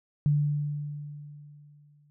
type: tone with exponential decay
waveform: sine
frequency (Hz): 146.83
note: D3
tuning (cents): 0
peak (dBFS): -19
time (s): 0.26-2.1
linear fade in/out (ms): 0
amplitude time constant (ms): 400
effects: none